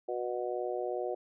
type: harmonic tone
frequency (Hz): 122.4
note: B2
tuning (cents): -15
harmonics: 3 / 4 / 5 / 6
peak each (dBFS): -36 / -37 / -38 / -39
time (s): 0.08-1.15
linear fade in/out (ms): 10
effects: none